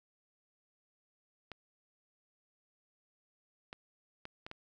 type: clicks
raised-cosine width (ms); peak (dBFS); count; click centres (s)
0.3; -28; 5; 1.517 / 3.729 / 4.254 / 4.465 / 4.514
effects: none